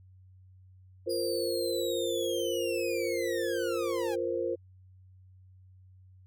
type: chord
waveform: sine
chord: F suspended fourth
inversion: none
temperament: just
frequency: 349.2 / 465.6 / 523.8 Hz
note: F4 / Bb4 / C5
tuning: 0 / -2 / +2 cents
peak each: -33 dBFS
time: 1.06-4.56 s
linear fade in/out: 20 ms
type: linear sweep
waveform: sawtooth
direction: down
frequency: 4887 to 779 Hz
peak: -34 dBFS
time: 1.09-4.16 s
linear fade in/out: 20 ms
effects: added 93 Hz sine -53 dBFS peak until 6.26 s